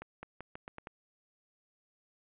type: accelerating click train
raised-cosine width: 0.5 ms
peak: -28 dBFS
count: 7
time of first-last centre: 0.02-0.871 s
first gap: 210 ms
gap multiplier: 0.84
effects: resampled to 8000 Hz + 10-bit